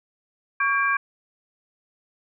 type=tone cluster; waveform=sine; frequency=1123 / 1615 / 2358 Hz; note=C#6 / G#6 / D7; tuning=+22 / -49 / +6 cents; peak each=-23 / -22 / -27 dBFS; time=0.6-0.97 s; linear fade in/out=5 ms; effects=none